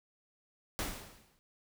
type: noise with exponential decay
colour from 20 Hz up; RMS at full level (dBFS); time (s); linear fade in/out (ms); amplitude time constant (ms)
pink; -34; 0.79-1.39; 0; 130
effects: none